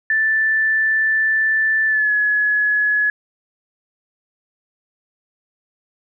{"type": "tone with pitch glide", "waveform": "sine", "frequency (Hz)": [1762, 1694.1], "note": ["A6", "G#6"], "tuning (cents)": [2, 34], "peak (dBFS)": -14, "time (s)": [0.1, 3.1], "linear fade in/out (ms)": 2, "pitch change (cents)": -68, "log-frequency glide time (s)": [1.87, 2.12], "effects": []}